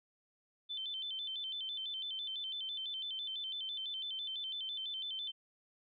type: tone with vibrato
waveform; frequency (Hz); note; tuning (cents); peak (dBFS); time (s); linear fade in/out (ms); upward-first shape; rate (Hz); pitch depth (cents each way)
sine; 3300; G#7; -12; -38; 0.69-5.32; 20; square; 6; 110
effects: none